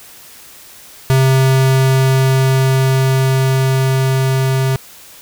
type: tone with level ramp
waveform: square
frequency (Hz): 132.5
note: C3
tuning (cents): +22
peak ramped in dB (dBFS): -9 to -13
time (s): 1.1-4.76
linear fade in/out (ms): 0
effects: white hiss -39 dBFS RMS until 5.21 s